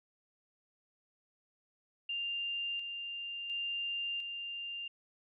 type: tone with tremolo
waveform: sine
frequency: 2794 Hz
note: F7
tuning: in tune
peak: -34 dBFS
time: 2.09-4.88 s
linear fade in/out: 5 ms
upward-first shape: square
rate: 0.71 Hz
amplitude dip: 40%
effects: none